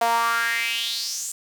sawtooth tone with high-pass filter sweep, 231.8 Hz, A#3, 10 cents flat, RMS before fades -24 dBFS, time 0.01-1.32 s, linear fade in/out 5 ms, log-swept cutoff 720 to 8000 Hz, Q 4.9, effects 7-bit

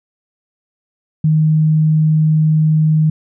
sine tone, 155.8 Hz, D#3, 3 cents sharp, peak -9 dBFS, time 1.24-3.1 s, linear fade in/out 5 ms, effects none

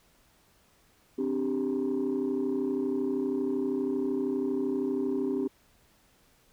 sine chord, C suspended second, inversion none, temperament just, 261.6 / 294.3 / 392.4 Hz, C4 / D4 / G4, 0 / +4 / +2 cents, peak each -29 / -31 / -29 dBFS, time 1.18-5.48 s, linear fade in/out 10 ms, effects tanh soft clip ceiling -22 dBFS + pink hiss -64 dBFS RMS until 6.52 s

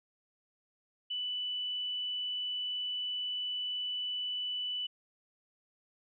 sine tone, 2979 Hz, F#7, 11 cents sharp, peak -33 dBFS, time 1.1-4.87 s, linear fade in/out 10 ms, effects none

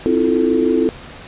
sine chord, F major seventh, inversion second, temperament equal with one note detuned, 261.6 / 323 / 349.2 / 440 Hz, C4 / E4 / F4 / A4, 0 / -35 / 0 / 0 cents, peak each -18 dBFS, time 0.06-0.89 s, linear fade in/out 0 ms, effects pink hiss -36 dBFS RMS until 1.27 s + resampled to 8000 Hz

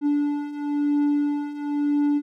triangle beating tone pair, 290.2 / 291.18 Hz, D4 / D4, -21 / -15 cents, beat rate 0.98 Hz, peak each -24 / -20 dBFS, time 0.01-2.22 s, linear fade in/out 50 ms, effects none

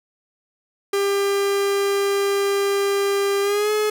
45% pulse tone with pitch glide, 398.7 to 424.9 Hz, G4 to G#4, +29 to +40 cents, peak -18 dBFS, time 0.93-3.9 s, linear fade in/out 5 ms, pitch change +111 cents, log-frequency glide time 3.42-3.71 s, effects none

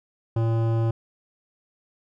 sine tone with hard clipping, 113.9 Hz, A#2, 40 cents flat, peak -22 dBFS, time 0.36-0.91 s, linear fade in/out 5 ms, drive 15 dB, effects none

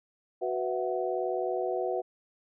harmonic tone with a mistuned harmonic, 123.47 Hz, B2, in tune, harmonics 3 / 4 / 5 / 6, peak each -32 / -33 / -34 / -35 dBFS, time 0.41-2.02 s, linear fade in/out 20 ms, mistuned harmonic 5, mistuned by +120 cents, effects none

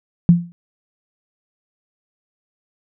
sine tone with exponential decay, 172.4 Hz, F3, 22 cents flat, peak -3 dBFS, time 0.29-0.52 s, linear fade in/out 0 ms, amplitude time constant 49 ms, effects none

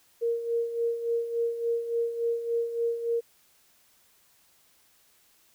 sine tone with tremolo, 466.2 Hz, A#4, in tune, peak -23 dBFS, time 0.21-3.21 s, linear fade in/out 20 ms, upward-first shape sine, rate 3.5 Hz, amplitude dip 65%, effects white hiss -63 dBFS RMS until 5.54 s

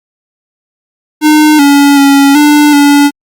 square tone with pitch steps, 304.7 / 283.5 / 278.7 / 295.8 / 286.7 Hz, D#4 / C#4 / C#4 / D4 / D4, -36 / +39 / +9 / +13 / -42 cents, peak -3 dBFS, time 1.21-3.11 s, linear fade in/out 50 ms, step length 380 ms, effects Opus 48 kbps

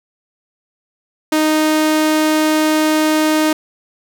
sawtooth tone, 310 Hz, D#4, 6 cents flat, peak -8 dBFS, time 1.32-3.53 s, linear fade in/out 5 ms, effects none

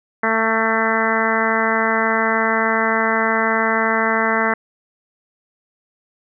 harmonic tone, 223.4 Hz, A3, 27 cents sharp, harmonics 1 / 2 / 3 / 4 / 5 / 6 / 7 / 8 / 9, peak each -24 / -24 / -24 / -24 / -24 / -24 / -24 / -24 / -24 dBFS, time 0.23-4.54 s, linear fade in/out 5 ms, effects none

